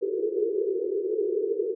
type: band-pass noise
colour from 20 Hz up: pink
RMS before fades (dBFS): -27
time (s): 0.01-1.75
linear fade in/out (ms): 20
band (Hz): 360 to 460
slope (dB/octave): 96
effects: none